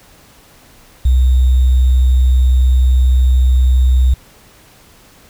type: tone with sample-and-hold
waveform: sine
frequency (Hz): 63.6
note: C2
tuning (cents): -48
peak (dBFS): -7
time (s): 1.05-4.14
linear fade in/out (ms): 5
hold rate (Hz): 3675
effects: pink hiss -45 dBFS RMS until 5.29 s